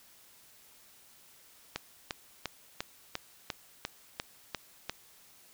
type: click train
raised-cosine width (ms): 0.2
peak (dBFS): -16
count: 10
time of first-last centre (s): 1.76-4.896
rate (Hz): 2.87
effects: white hiss -59 dBFS RMS until 5.53 s